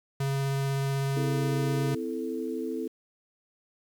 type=tone with vibrato; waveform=square; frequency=137.3 Hz; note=C#3; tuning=16 cents flat; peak=-27 dBFS; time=0.2-1.95 s; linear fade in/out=5 ms; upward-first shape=triangle; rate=16 Hz; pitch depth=9 cents each way
type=chord; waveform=sine; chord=A minor; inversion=first; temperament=equal with one note detuned; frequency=257.1 / 329.6 / 440 Hz; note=C4 / E4 / A4; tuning=-30 / 0 / 0 cents; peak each=-34 dBFS; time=1.16-2.88 s; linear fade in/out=10 ms
effects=9-bit